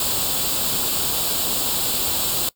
white noise with comb filter, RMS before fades -22 dBFS, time 0-2.49 s, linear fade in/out 2 ms, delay 0.25 ms, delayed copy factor +0.7, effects noise-tail reverb RT60 0.1 s tail -21 dB re dry

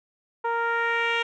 10% pulse tone with low-pass filter sweep, 464.9 Hz, A#4, 5 cents flat, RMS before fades -25 dBFS, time 0.44-1.23 s, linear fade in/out 10 ms, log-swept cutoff 1000 to 3100 Hz, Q 1.9, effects none

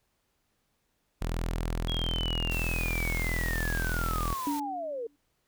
sawtooth tone, 41.54 Hz, E1, 14 cents sharp, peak -25 dBFS, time 1.21-4.34 s, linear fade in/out 10 ms
sine linear sweep, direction down, 3322 to 440.9 Hz, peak -32 dBFS, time 1.88-5.07 s, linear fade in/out 5 ms
white noise, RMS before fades -42 dBFS, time 2.51-4.6 s, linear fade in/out 5 ms
sine tone with exponential decay, 288.6 Hz, D4, 30 cents flat, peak -26 dBFS, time 4.47-5.16 s, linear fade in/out 1 ms, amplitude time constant 150 ms
effects pink hiss -75 dBFS RMS until 5.47 s

